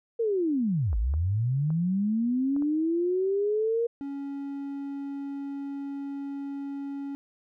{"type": "linear two-way sweep", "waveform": "sine", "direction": "down then up", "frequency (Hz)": [472.5, 49.2, 472.5], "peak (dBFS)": -23, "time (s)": [0.19, 3.87], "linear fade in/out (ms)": 10, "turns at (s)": 0.97}
{"type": "clicks", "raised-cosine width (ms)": 1, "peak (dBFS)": -31, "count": 5, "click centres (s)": [0.93, 1.139, 1.704, 2.564, 2.623]}
{"type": "tone", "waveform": "triangle", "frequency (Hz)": 279.2, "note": "C#4", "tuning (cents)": 13, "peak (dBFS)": -30, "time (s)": [4.01, 7.15], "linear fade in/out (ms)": 0}
{"effects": []}